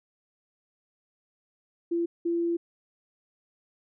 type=tone pair in turn; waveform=sine; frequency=340 / 340 Hz; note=F4 / F4; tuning=-46 / -46 cents; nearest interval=unison; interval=0 cents; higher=neither; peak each=-24 dBFS; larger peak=neither; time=1.91-2.06 / 2.25-2.57 s; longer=second; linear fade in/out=10 ms; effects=none